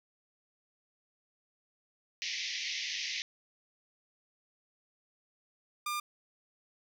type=band-pass noise; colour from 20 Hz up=pink; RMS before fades=-37 dBFS; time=2.22-3.22 s; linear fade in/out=0 ms; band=1900 to 6200 Hz; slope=96 dB/octave
type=tone; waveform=sawtooth; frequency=1200 Hz; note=D6; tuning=37 cents sharp; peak=-29 dBFS; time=5.86-6 s; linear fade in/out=5 ms
effects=none